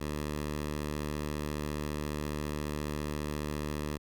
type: tone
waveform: 10% pulse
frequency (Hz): 74.6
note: D2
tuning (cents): +28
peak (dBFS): -25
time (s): 0-3.98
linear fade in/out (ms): 20
effects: none